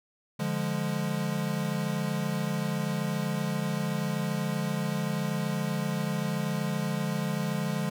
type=chord; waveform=square; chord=D diminished; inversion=none; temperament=equal; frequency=146.83 / 174.61 / 207.7 Hz; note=D3 / F3 / Ab3; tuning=0 / 0 / 0 cents; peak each=-33 dBFS; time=0.39-7.9 s; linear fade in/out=10 ms; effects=none